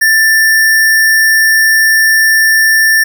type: tone with sample-and-hold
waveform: sine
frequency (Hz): 1771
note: A6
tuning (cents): +11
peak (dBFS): -5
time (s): 0.01-3.04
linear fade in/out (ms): 10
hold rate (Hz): 7350
effects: none